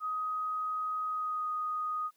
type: tone with pitch glide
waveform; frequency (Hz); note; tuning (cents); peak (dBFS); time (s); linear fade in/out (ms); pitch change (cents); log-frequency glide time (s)
sine; 1256 to 1243; D#6 to D#6; +16 to -2; -31; 0-2.11; 50; -18; 1.08-1.48
effects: white hiss -72 dBFS RMS until 2.16 s + high-pass 150 Hz 12 dB/octave